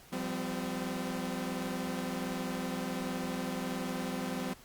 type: chord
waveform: sawtooth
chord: F suspended second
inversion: none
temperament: equal with one note detuned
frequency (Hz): 174.61 / 196 / 255.9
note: F3 / G3 / C4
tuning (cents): 0 / 0 / -38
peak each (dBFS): -36 / -35 / -33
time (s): 0.12-4.54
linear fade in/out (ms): 10
effects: pink hiss -56 dBFS RMS until 4.64 s + Opus 48 kbps